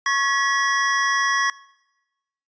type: tone cluster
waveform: square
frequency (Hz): 1102 / 1689 / 1934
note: C#6 / G#6 / B6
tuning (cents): -11 / +29 / -37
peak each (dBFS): -23 / -26 / -23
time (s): 0.06-1.5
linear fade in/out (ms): 2
effects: noise-tail reverb RT60 1.0 s tail -22 dB re dry + resampled to 16000 Hz